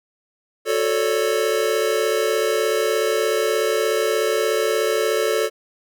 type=chord; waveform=square; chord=D major seventh; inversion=first; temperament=just; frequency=367.1 / 440.5 / 550.6 / 587.3 Hz; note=F#4 / A4 / C#5 / D5; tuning=-14 / +2 / -12 / 0 cents; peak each=-27 / -21 / -26 / -27 dBFS; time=0.65-5.5 s; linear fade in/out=50 ms; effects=none